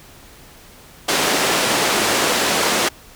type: band-pass noise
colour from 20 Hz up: pink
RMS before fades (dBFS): -18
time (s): 1.08-2.89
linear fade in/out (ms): 10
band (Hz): 300 to 9000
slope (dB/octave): 12
effects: pink hiss -44 dBFS RMS until 3.15 s